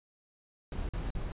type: noise bursts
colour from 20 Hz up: brown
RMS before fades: -35 dBFS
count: 3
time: 0.72-1.32 s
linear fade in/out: 2 ms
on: 170 ms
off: 45 ms
effects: resampled to 8000 Hz